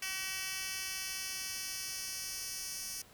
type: tone with high-pass filter sweep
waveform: 10% pulse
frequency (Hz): 379.5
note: F#4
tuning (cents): +44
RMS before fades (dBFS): -40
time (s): 0.02-3.02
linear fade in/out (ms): 5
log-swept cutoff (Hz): 2800 to 5800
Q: 1.1
effects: pink hiss -59 dBFS RMS until 3.13 s